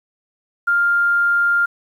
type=tone; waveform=sine; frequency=1400 Hz; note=F6; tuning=4 cents sharp; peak=-13 dBFS; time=0.67-1.66 s; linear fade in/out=10 ms; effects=8-bit